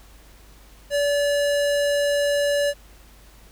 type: tone with low-pass filter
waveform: square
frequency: 575 Hz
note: D5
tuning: 37 cents flat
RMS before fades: -21 dBFS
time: 0.9-2.74 s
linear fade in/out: 50 ms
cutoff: 12000 Hz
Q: 0.7
effects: added 50 Hz sine -48 dBFS peak until 3.51 s + pink hiss -52 dBFS RMS until 3.51 s